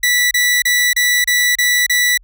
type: tone bursts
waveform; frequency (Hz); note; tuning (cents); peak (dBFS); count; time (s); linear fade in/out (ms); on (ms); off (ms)
sawtooth; 1963; B6; -11; -8; 7; 0.03-2.176; 5; 280; 31
effects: added 41 Hz sine -43 dBFS peak until 2.23 s